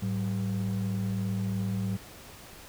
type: ring-modulated tone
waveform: triangle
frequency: 148.5 Hz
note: D3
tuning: 20 cents sharp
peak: -22 dBFS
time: 0.02-1.97 s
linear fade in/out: 10 ms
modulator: 41.5 Hz
effects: tanh soft clip ceiling -18 dBFS + pink hiss -48 dBFS RMS until 2.68 s